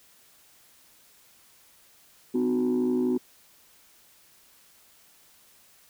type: tone cluster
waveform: sine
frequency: 251.4 / 303.6 / 367.9 Hz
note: B3 / D#4 / F#4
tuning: +31 / -42 / -10 cents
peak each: -23 / -31 / -25 dBFS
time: 2.34-3.18 s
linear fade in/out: 10 ms
effects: tanh soft clip ceiling -18 dBFS + white hiss -58 dBFS RMS until 5.89 s